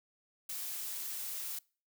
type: noise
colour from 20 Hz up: blue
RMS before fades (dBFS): -40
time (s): 0.49-1.59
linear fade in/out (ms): 5
effects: noise-tail reverb RT60 0.4 s tail -25 dB re dry